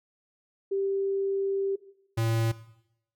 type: tone pair in turn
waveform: sine / square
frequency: 392 / 113.55 Hz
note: G4 / A#2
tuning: 0 / -45 cents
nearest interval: octave + major sixth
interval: 2145 cents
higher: first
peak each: -25 dBFS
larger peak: neither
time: 0.71-1.76 / 2.17-2.52 s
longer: first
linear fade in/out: 10 ms
effects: noise-tail reverb RT60 0.8 s tail -17 dB re dry